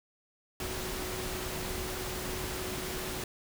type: tone in noise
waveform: sine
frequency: 370 Hz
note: F#4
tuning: in tune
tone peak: -41 dBFS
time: 0.6-3.24 s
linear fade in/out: 2 ms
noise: pink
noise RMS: -37 dBFS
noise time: 0.6-3.24 s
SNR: -7 dB
effects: none